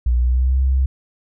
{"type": "tone with pitch glide", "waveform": "sine", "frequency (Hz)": [60.4, 65.87], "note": ["B1", "C2"], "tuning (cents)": [-38, 12], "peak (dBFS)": -13, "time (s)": [0.06, 0.86], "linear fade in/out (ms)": 5, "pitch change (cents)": 150, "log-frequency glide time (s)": [0.17, 0.59], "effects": []}